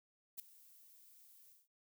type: noise with ADSR envelope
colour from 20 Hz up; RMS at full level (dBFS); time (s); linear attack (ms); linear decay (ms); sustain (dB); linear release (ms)
violet; -42; 0.37-1.68; 26; 4; -21; 190
effects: none